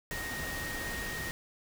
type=tone in noise; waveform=sine; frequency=1864.7 Hz; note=A#6; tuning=in tune; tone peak=-38 dBFS; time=0.11-1.31 s; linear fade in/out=0 ms; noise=pink; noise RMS=-39 dBFS; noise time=0.11-1.31 s; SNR=-2 dB; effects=none